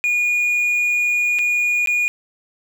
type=tone with dropouts; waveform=triangle; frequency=2442 Hz; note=D#7; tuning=33 cents flat; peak=-14 dBFS; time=0.04-2.08 s; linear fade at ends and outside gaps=0 ms; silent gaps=1.387-1.391 / 1.86-1.873 s; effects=none